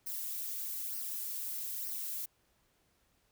violet noise with flanger, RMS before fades -39 dBFS, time 0.06-2.26 s, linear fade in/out 10 ms, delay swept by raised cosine 0.27 to 4.47 ms, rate 1.1 Hz, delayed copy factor -0.7, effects pink hiss -73 dBFS RMS until 3.31 s

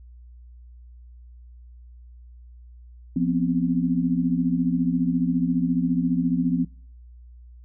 sine tone cluster, 173.5 / 248.2 / 262.7 Hz, F3 / B3 / C4, -11 / +9 / +7 cents, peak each -24 dBFS, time 3.16-6.65 s, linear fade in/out 5 ms, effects noise-tail reverb RT60 0.5 s tail -26 dB re dry + added 60 Hz sine -43 dBFS peak until 7.64 s

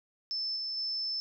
sine tone with level steps, 5274 Hz, E8, in tune, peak -31 / -33 / -31 dBFS, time 0.31-1.2 s, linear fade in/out 0 ms, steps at 0.56 / 0.77 s, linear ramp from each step 5 ms, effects none

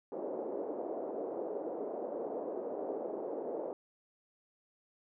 pink band-pass noise, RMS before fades -39 dBFS, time 0.12-3.73 s, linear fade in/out 2 ms, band 360 to 610 Hz, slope 24 dB/octave, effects none

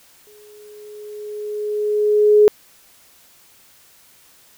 sine tone with exponential growth, 420 Hz, G#4, 19 cents sharp, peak -6 dBFS, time 0.27-2.48 s, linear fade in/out 0 ms, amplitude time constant 480 ms, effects white hiss -51 dBFS RMS until 4.57 s

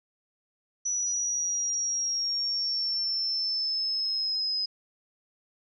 sine exponential sweep, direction down, 5910 to 5040 Hz, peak -26 dBFS, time 0.85-4.66 s, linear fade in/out 10 ms, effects none

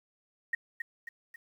sine tone with echo, 1868 Hz, A#6, 3 cents sharp, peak -26 dBFS, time 0.53-0.55 s, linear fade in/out 5 ms, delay 270 ms, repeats 3, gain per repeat -6 dB, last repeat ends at 1.36 s, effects 10-bit

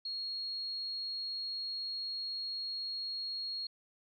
sine tone, 4294 Hz, C8, 44 cents sharp, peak -36 dBFS, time 0.05-3.67 s, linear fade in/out 5 ms, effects none

